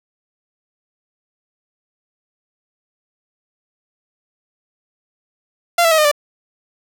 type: tone with pitch steps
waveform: sawtooth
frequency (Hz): 689 / 661.7 / 635.5 / 610.3 / 586.1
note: F5 / E5 / D#5 / D#5 / D5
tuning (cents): -24 / +6 / +36 / -34 / -4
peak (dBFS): -7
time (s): 5.78-6.115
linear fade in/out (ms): 5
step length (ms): 67
effects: none